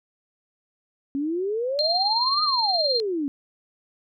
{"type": "exponential two-way sweep", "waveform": "sine", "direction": "up then down", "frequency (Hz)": [270.3, 1266, 270.3], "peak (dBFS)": -23, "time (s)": [1.15, 3.28], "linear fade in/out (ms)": 0, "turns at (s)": 2.43}
{"type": "tone with tremolo", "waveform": "sine", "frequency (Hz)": 4186, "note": "C8", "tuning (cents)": 0, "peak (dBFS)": -19, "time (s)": [1.79, 3], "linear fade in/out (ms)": 0, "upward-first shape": "sine", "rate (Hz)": 19, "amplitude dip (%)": 55}
{"effects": []}